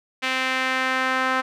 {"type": "tone with band-pass filter sweep", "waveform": "sawtooth", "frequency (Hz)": 260, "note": "C4", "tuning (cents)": -11, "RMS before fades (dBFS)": -23, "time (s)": [0.22, 1.42], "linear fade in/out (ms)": 20, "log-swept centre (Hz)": [2400, 1400], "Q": 1.7, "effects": []}